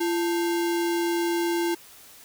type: tone with sample-and-hold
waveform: sine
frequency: 341.1 Hz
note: F4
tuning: 41 cents flat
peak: -22 dBFS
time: 0-1.75 s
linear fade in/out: 10 ms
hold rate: 1225 Hz
effects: white hiss -49 dBFS RMS until 2.24 s